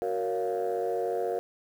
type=chord; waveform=sine; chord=Gb major seventh; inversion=none; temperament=equal with one note detuned; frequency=370 / 466.2 / 560.8 / 698.5 Hz; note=Gb4 / Bb4 / Db5 / F5; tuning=0 / 0 / +20 / 0 cents; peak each=-32 / -29 / -34 / -32 dBFS; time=0.02-1.39 s; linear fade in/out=0 ms; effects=tanh soft clip ceiling -21 dBFS + 9-bit